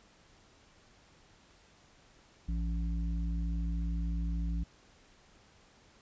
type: harmonic tone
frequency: 56.7 Hz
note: A#1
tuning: 47 cents flat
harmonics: 1 / 3 / 5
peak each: -31 / -38 / -47 dBFS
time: 2.48-4.64 s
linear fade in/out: 10 ms
effects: pink hiss -62 dBFS RMS until 6.01 s + resampled to 16000 Hz